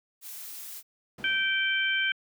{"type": "noise", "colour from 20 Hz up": "blue", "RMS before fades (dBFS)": -41, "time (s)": [0.21, 0.83], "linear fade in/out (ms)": 50}
{"type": "noise with exponential decay", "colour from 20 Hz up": "brown", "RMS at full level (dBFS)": -35, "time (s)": [1.18, 1.97], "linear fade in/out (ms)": 5, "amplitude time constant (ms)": 170}
{"type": "harmonic tone", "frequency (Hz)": 778, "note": "G5", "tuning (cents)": -13, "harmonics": [2, 3, 4], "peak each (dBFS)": [-27, -29, -30], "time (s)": [1.24, 2.12], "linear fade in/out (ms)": 2}
{"effects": ["high-pass 200 Hz 12 dB/octave"]}